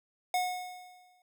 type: tone with exponential decay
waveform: square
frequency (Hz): 728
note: F#5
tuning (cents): -28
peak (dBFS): -26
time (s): 0.34-1.22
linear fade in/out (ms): 2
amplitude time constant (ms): 190
effects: none